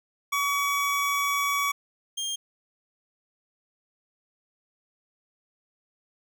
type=tone pair in turn; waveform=25% pulse; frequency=1133 / 3205 Hz; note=C#6 / G7; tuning=+37 / +38 cents; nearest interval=octave + tritone; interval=1801 cents; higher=second; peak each=-20 / -25 dBFS; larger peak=first; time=0.32-1.72 / 2.17-2.36 s; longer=first; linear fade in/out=10 ms; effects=none